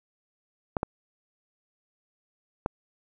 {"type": "clicks", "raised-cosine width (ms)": 1, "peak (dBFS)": -12, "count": 3, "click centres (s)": [0.768, 0.831, 2.661], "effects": []}